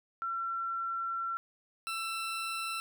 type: tone pair in turn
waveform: sine / 20% pulse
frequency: 1355 / 1337.1 Hz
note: E6 / E6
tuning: +47 / +24 cents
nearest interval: unison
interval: 23 cents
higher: first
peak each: -32 / -29 dBFS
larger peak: second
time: 0.22-1.37 / 1.87-2.8 s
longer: first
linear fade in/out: 0 ms
effects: none